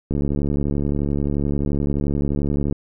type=click train; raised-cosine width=3 ms; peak=-10 dBFS; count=188; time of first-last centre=0.11-2.725 s; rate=71.5 Hz; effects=none